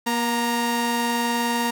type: tone pair together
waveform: sawtooth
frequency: 238 / 932.3 Hz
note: A#3 / A#5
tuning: +36 / 0 cents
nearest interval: 2 octaves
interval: 2364 cents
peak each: -20 dBFS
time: 0.06-1.71 s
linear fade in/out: 10 ms
effects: none